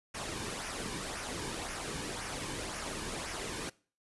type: noise with flanger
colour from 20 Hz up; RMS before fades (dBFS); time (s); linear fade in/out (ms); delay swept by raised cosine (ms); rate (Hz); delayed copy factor
pink; -39; 0.14-3.7; 10; 0.24 to 1.54; 1.9; -0.5
effects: noise-tail reverb RT60 0.4 s tail -22 dB re dry + resampled to 24000 Hz